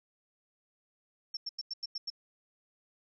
sine tone bursts, 5420 Hz, E8, 47 cents sharp, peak -34 dBFS, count 7, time 1.34-2.102 s, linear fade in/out 5 ms, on 30 ms, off 92 ms, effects none

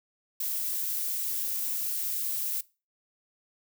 violet noise, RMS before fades -31 dBFS, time 0.4-2.61 s, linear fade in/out 5 ms, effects noise-tail reverb RT60 0.3 s tail -21 dB re dry

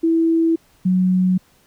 sine tone pair in turn, 328.4 / 184.31 Hz, E4 / F#3, -6 / -6 cents, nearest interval minor seventh, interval 1000 cents, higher first, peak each -13 dBFS, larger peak neither, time 0.03-0.56 / 0.85-1.38 s, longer neither, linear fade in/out 10 ms, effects pink hiss -56 dBFS RMS until 1.66 s

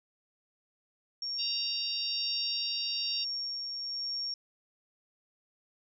sine tone with tremolo, 5530 Hz, F8, 18 cents flat, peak -32 dBFS, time 1.22-4.34 s, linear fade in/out 2 ms, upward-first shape sine, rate 1.1 Hz, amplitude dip 30%
harmonic tone, 932.3 Hz, A#5, in tune, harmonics 3 / 4 / 5, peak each -38 / -38 / -36 dBFS, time 1.38-3.25 s, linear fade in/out 20 ms
effects none

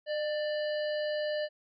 harmonic tone with a mistuned harmonic, 590 Hz, D5, 8 cents sharp, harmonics 1 / 3 / 5 / 7 / 8, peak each -30 / -40 / -44 / -47 / -48 dBFS, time 0.06-1.49 s, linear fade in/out 50 ms, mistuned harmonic 1, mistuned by +39 cents, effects none

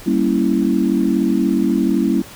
sine chord, G diminished seventh, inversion none, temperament equal, 196 / 233.1 / 277.2 / 329.6 Hz, G3 / Bb3 / Db4 / Fb4, 0 / 0 / 0 / 0 cents, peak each -19 dBFS, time 0.06-2.22 s, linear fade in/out 10 ms, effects pink hiss -38 dBFS RMS until 2.35 s

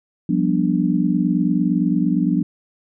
sine chord, G dominant seventh, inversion third, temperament just, 176.4 / 196 / 245 / 294 Hz, F3 / G3 / B3 / D4, +18 / 0 / -14 / +2 cents, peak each -20 / -22 / -21 / -21 dBFS, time 0.29-2.43 s, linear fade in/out 5 ms, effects none

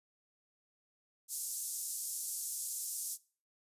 white band-pass noise, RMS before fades -40 dBFS, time 1.28-3.18 s, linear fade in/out 50 ms, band 6200 to 12000 Hz, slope 24 dB/octave, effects noise-tail reverb RT60 0.4 s tail -21 dB re dry + resampled to 32000 Hz

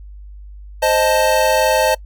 square chord, A diminished, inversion first, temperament equal, 523.3 / 622.3 / 880 Hz, C5 / Eb5 / A5, 0 / 0 / 0 cents, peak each -18 / -17 / -18 dBFS, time 0.82-1.95 s, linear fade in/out 10 ms, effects noise-tail reverb RT60 0.1 s tail -24 dB re dry + added 50 Hz sine -33 dBFS peak until 2.05 s

